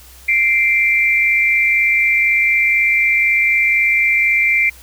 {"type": "tone pair together", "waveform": "sine", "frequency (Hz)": [2093, 2349], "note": ["C7", "D7"], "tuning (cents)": [0, 0], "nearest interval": "major second", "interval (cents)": 200, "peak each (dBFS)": -14, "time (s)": [0.28, 4.7], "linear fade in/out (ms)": 10, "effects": ["added 62 Hz sine -42 dBFS peak until 4.82 s", "white hiss -43 dBFS RMS until 4.82 s"]}